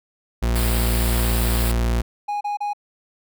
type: tone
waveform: 40% pulse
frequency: 58.27 Hz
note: A#1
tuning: in tune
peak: -17 dBFS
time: 0.42-2.02 s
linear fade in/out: 10 ms
type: band-stop noise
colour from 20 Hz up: white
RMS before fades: -28 dBFS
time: 0.55-1.72 s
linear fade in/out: 10 ms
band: 5200 to 7400 Hz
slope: 96 dB/octave
type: tone bursts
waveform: triangle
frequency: 825 Hz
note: G#5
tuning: 12 cents flat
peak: -20 dBFS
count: 3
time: 2.28-2.734 s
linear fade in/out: 10 ms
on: 130 ms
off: 32 ms
effects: none